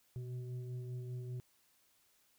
sine tone with frequency modulation, 123.47 Hz, B2, in tune, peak -40 dBFS, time 0.16-1.4 s, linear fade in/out 0 ms, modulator 252 Hz, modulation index 0.49, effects white hiss -72 dBFS RMS until 2.38 s

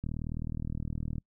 click train, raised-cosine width 5 ms, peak -23 dBFS, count 46, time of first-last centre 0.04-1.182 s, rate 39.4 Hz, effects noise-tail reverb RT60 0.1 s tail -26 dB re dry

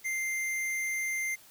sine tone with hard clipping, 2093 Hz, C7, in tune, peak -31 dBFS, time 0.04-1.36 s, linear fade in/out 20 ms, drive 17 dB, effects white hiss -56 dBFS RMS until 1.5 s

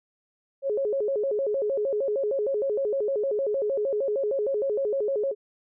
sine tone with vibrato, 479.5 Hz, A#4, 49 cents sharp, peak -23 dBFS, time 0.62-5.35 s, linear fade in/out 50 ms, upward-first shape square, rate 6.5 Hz, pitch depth 230 cents each way, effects none

